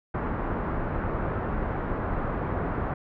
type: low-pass noise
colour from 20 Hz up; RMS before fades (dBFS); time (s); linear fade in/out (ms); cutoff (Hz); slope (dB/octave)
pink; -29; 0.14-2.94; 5; 1500; 24
effects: none